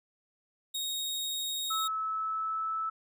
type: tone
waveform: sawtooth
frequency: 3752 Hz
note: A#7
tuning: 11 cents sharp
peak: -29 dBFS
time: 0.74-1.88 s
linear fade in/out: 10 ms
type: tone with pitch glide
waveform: sine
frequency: 1300 to 1310.6 Hz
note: E6 to E6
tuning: -24 to -10 cents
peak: -30 dBFS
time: 1.7-2.9 s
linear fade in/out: 10 ms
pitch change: +14 cents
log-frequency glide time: 1.98-2.75 s
effects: none